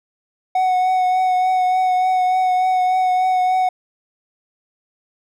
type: tone with vibrato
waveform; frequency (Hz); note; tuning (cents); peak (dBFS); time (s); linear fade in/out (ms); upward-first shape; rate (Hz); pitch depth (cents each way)
triangle; 740; F#5; 0; -12; 0.55-3.69; 5; triangle; 3.4; 21
effects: none